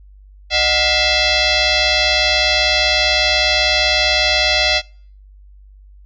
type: tone with frequency modulation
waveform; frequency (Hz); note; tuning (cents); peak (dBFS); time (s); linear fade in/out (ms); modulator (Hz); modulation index
sine; 740; F#5; 0; -12; 0.5-4.82; 50; 676; 6.5
effects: noise-tail reverb RT60 0.5 s tail -26 dB re dry + added 49 Hz sine -40 dBFS peak until 6.05 s